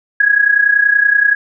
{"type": "tone with amplitude modulation", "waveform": "sine", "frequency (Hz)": 1661.2, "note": "G#6", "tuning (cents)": 0, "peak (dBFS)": -5, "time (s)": [0.2, 1.35], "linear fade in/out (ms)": 5, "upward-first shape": "sine", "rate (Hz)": 30.5, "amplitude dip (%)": 75, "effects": []}